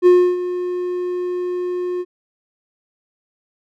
triangle tone with ADSR envelope, 358.7 Hz, F4, 46 cents sharp, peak -4 dBFS, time 0.02-2.05 s, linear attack 44 ms, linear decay 300 ms, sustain -14 dB, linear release 44 ms, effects none

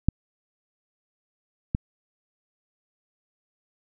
clicks, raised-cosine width 5 ms, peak -6 / -11 dBFS, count 2, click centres 0.086 / 1.749 s, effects none

